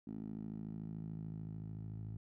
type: tone with band-pass filter sweep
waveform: 10% pulse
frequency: 53.6 Hz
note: A1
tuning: 45 cents flat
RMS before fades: -45 dBFS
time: 0.07-2.17 s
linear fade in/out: 5 ms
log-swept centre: 240 to 110 Hz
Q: 2.7
effects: none